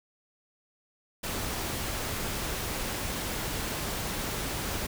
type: noise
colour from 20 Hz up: pink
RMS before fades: -33 dBFS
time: 1.23-4.87 s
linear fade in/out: 10 ms
effects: none